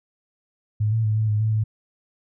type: tone with pitch steps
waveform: sine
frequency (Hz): 106.4 / 112.4 / 107.6 / 109.4 / 105.8 / 109.6 / 108.5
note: G#2 / A2 / A2 / A2 / G#2 / A2 / A2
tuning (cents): +42 / +37 / -38 / -9 / +33 / -6 / -24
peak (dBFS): -18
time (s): 0.8-1.64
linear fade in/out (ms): 10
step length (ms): 120
effects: none